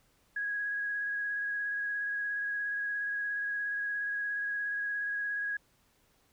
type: tone with vibrato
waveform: sine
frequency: 1657 Hz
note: G#6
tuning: 4 cents flat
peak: -31 dBFS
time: 0.36-5.57 s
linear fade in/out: 5 ms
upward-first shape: square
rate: 17 Hz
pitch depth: 12 cents each way
effects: pink hiss -69 dBFS RMS until 6.32 s